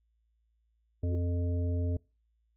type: tone with exponential growth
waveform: sine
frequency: 361.2 Hz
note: F#4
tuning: 42 cents flat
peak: -34 dBFS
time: 1.02-1.15 s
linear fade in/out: 0 ms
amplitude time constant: 28 ms
type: harmonic tone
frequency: 87.31 Hz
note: F2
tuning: in tune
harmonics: 1 / 3 / 5 / 7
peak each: -28 / -38 / -42 / -45 dBFS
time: 1.03-1.97 s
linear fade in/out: 5 ms
effects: noise-tail reverb RT60 0.3 s tail -24 dB re dry + added 56 Hz sine -70 dBFS peak until 2.56 s